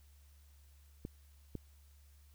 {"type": "clicks", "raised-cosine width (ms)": 3, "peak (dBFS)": -28, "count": 2, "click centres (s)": [1.051, 1.553], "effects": ["added 71 Hz sine -59 dBFS peak until 2.34 s", "white hiss -71 dBFS RMS until 2.34 s"]}